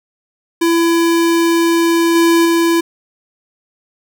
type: tone with level steps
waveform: square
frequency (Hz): 335.3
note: E4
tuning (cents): +30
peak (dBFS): -11 / -9 / -11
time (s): 0.61-2.81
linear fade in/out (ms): 10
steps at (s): 2.15 / 2.45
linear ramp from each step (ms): 5
effects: none